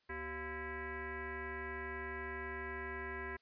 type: tone with frequency modulation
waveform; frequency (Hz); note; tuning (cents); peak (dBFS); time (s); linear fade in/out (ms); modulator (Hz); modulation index
sine; 1013; B5; +44; -40; 0.09-3.37; 10; 314; 3.4
effects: white hiss -75 dBFS RMS until 3.41 s + resampled to 11025 Hz